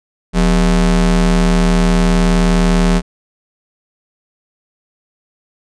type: ring-modulated tone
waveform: square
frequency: 109.4 Hz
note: A2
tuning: 9 cents flat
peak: -7 dBFS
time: 0.33-3.02 s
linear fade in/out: 50 ms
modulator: 69.5 Hz
effects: resampled to 22050 Hz